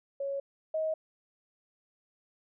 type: tone pair in turn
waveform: sine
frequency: 554.4 / 631.8 Hz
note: C#5 / D#5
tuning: 0 / +26 cents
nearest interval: major second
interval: 226 cents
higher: second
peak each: -31 / -28 dBFS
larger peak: second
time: 0.2-0.4 / 0.74-0.94 s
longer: neither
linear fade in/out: 5 ms
effects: none